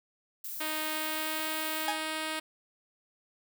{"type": "noise", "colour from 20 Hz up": "violet", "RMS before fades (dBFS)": -39, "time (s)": [0.44, 1.87], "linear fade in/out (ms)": 5}
{"type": "tone with pitch glide", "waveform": "5% pulse", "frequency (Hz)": [311.1, 313.8], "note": ["D#4", "D#4"], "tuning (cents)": [0, 15], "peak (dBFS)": -21, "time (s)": [0.6, 2.4], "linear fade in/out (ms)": 10, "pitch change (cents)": 15, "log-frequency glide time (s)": [0.9, 1.48]}
{"type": "tone with exponential decay", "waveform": "40% pulse", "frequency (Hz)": 830.6, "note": "G#5", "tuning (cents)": 0, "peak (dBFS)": -25, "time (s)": [1.88, 2.06], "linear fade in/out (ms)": 2, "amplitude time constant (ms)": 38}
{"effects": []}